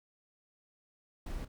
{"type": "noise with echo", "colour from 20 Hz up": "brown", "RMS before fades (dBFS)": -39, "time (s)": [1.26, 1.45], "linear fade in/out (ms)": 5, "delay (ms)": 30, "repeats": 1, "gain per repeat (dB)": -14, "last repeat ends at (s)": 1.48, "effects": []}